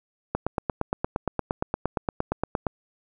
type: click train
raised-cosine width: 1 ms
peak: -10 dBFS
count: 21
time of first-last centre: 0.35-2.667 s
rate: 8.63 Hz
effects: none